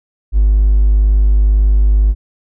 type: tone with hard clipping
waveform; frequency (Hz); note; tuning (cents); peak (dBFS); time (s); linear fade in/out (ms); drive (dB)
triangle; 51; G#1; -31; -7; 0.32-2.15; 50; 3
effects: none